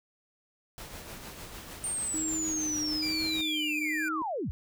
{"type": "noise with tremolo", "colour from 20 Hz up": "pink", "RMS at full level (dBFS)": -42, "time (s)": [0.78, 3.41], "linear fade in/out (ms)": 0, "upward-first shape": "triangle", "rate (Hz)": 6.6, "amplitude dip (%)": 45}
{"type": "linear sweep", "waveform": "sine", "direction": "down", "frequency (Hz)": [8870, 41.71], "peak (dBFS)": -30, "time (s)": [1.84, 4.51], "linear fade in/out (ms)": 0}
{"type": "tone with vibrato", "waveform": "sine", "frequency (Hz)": 310, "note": "D#4", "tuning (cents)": -6, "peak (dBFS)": -33, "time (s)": [2.14, 4.22], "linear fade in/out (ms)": 0, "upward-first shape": "sine", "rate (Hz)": 1.1, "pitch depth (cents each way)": 36}
{"type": "tone with pitch glide", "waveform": "45% pulse", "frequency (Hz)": [2349, 2383], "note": ["D7", "D7"], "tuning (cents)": [0, 25], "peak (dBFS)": -35, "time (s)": [3.02, 4.09], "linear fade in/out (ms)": 10, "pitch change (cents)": 25, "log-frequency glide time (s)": [3.26, 3.38]}
{"effects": []}